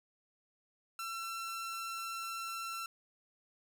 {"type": "tone", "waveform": "sawtooth", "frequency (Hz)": 1348, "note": "E6", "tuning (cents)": 38, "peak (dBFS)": -35, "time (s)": [0.99, 2.86], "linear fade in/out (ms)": 2, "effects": ["12-bit"]}